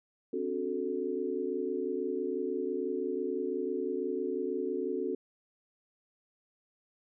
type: chord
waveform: sine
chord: D dominant seventh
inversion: third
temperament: equal with one note detuned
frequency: 261.6 / 287.6 / 370 / 440 Hz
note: C4 / D4 / F#4 / A4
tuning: 0 / -36 / 0 / 0 cents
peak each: -38 / -39 / -34 / -35 dBFS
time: 0.33-5.15 s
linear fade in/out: 5 ms
effects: none